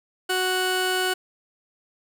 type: tone pair together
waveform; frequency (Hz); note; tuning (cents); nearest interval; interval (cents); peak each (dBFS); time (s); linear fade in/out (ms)
25% pulse; 370 / 1480; F#4 / F#6; 0 / 0; 2 octaves; 2400; -21; 0.29-1.14; 10
effects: none